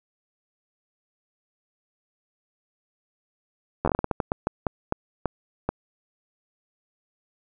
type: slowing click train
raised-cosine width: 1 ms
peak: -9 dBFS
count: 16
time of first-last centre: 3.85-5.69 s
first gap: 11 ms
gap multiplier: 1.3
effects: none